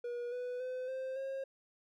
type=tone with pitch steps; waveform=triangle; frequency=481.4 / 494.9 / 508.8 / 523.2 / 537.9 Hz; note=B4 / B4 / C5 / C5 / C5; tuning=-44 / +4 / -48 / 0 / +48 cents; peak=-35 dBFS; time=0.04-1.44 s; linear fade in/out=5 ms; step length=280 ms; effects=none